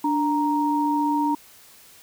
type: tone pair together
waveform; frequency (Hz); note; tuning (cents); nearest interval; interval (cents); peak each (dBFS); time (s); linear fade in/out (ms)
sine; 293.7 / 933.7; D4 / A#5; 0 / +3; octave + minor sixth; 2003; -22; 0.04-1.35; 5
effects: white hiss -50 dBFS RMS until 2.02 s